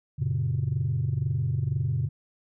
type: chord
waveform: sine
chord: F# major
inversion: none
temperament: equal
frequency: 92.5 / 116.54 / 138.59 Hz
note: F#2 / A#2 / C#3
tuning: 0 / 0 / 0 cents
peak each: -30 / -27 / -26 dBFS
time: 0.18-2.09 s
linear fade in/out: 20 ms
effects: tanh soft clip ceiling -18 dBFS